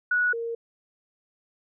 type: tone pair in turn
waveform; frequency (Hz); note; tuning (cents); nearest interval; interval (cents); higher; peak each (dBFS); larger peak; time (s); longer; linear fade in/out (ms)
sine; 1466 / 463.2; F#6 / A#4; -16 / -11; octave + minor sixth; 1995; first; -20 / -28; first; 0.11-0.33 / 0.33-0.55; neither; 5
effects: none